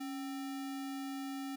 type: tone with sample-and-hold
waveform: sine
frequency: 275.2 Hz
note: C#4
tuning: 12 cents flat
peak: -38 dBFS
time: 0-1.56 s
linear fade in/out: 10 ms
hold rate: 1050 Hz
effects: none